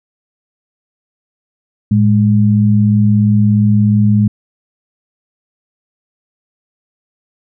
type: tone pair together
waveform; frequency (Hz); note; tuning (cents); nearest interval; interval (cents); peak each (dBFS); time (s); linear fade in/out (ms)
sine; 110 / 207; A2 / G#3; 0 / -5; major seventh; 1095; -10; 1.91-4.28; 5
effects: none